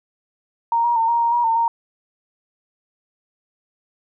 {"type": "tone with pitch steps", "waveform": "sine", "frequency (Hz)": [929, 948, 907, 938, 933, 955, 907, 927], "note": ["A#5", "A#5", "A#5", "A#5", "A#5", "A#5", "A#5", "A#5"], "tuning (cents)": [-6, 29, -48, 11, 1, 42, -48, -10], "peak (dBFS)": -15, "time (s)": [0.72, 1.68], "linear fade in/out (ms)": 2, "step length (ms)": 120, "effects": []}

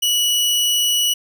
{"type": "tone", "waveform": "sawtooth", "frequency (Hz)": 2937, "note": "F#7", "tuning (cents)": -13, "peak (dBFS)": -12, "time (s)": [0.02, 1.14], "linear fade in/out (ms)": 10, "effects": []}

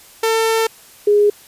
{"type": "tone pair in turn", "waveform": ["sawtooth", "sine"], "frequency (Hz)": [448.6, 413.4], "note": ["A4", "G#4"], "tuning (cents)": [34, -8], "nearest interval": "minor second", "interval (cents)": 142, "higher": "first", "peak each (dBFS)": [-10, -9], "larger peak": "second", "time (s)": [[0.23, 0.67], [1.07, 1.3]], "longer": "first", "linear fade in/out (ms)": 5, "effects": ["white hiss -44 dBFS RMS until 1.47 s", "resampled to 32000 Hz"]}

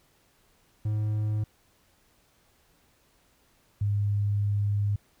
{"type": "tone pair in turn", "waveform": ["triangle", "sine"], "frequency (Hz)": [106.7, 102.17], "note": ["G#2", "G#2"], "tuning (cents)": [47, -28], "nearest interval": "minor second", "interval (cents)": 75, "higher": "first", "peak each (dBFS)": -23, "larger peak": "neither", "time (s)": [[0.85, 1.44], [3.81, 4.96]], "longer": "second", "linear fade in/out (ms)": 5, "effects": ["pink hiss -65 dBFS RMS until 5.2 s"]}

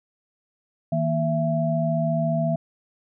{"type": "tone cluster", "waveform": "sine", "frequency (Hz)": [159.8, 234.1, 667], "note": ["D#3", "A#3", "E5"], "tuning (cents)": [47, 8, 20], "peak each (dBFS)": [-23, -28, -24], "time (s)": [0.92, 2.56], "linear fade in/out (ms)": 5, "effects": []}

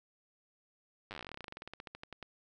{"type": "slowing click train", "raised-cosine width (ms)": 0.3, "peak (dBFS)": -28, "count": 30, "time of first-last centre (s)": [1.11, 2.227], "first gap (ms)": 9, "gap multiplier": 1.09, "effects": []}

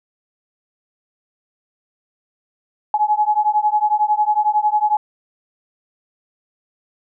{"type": "beating tone pair", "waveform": "sine", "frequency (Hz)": [840, 851], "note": ["G#5", "G#5"], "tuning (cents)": [19, 42], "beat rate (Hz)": 11, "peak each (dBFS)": -17, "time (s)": [2.94, 4.97], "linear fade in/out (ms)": 2, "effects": []}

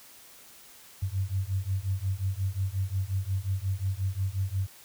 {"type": "beating tone pair", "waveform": "sine", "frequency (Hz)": [93.4, 99], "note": ["F#2", "G2"], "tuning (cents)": [17, 18], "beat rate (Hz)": 5.6, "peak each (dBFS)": -30, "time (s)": [1.02, 4.67], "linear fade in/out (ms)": 10, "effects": ["white hiss -52 dBFS RMS until 4.84 s"]}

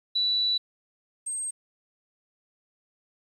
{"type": "tone pair in turn", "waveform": "sine", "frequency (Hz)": [3951, 8406], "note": ["B7", "C9"], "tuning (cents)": [0, 7], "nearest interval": "octave + minor second", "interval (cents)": 1307, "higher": "second", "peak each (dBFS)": [-22, -29], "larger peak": "first", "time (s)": [[0.15, 0.58], [1.26, 1.51]], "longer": "first", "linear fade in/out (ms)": 10, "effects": ["10-bit"]}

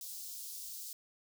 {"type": "high-pass noise", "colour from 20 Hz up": "white", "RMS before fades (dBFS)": -45, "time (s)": [0.01, 0.93], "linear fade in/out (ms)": 2, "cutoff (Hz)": 4300, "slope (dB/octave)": 24, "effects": []}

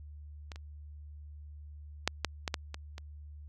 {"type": "clicks", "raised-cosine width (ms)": 0.2, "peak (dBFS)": [-26, -30, -9, -11, -15, -13, -22, -26], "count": 8, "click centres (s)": [0.518, 0.559, 2.076, 2.247, 2.478, 2.542, 2.744, 2.981], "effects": ["added 74 Hz sine -45 dBFS peak until 3.48 s"]}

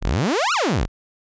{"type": "exponential two-way sweep", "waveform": "sawtooth", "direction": "up then down", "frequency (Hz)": [30.37, 1480, 30.37], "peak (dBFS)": -14, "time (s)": [0.01, 0.88], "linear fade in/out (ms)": 50, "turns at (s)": 0.53, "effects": ["resampled to 16000 Hz"]}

